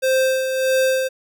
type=tone with tremolo; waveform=square; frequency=523.3 Hz; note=C5; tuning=in tune; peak=-15 dBFS; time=0.02-1.09 s; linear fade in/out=20 ms; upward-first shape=sine; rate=1.6 Hz; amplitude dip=50%; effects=none